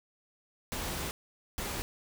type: noise bursts at uneven times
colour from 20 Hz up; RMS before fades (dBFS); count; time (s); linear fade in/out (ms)
pink; -36; 2; 0.72-1.11 / 1.58-1.82; 0
effects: none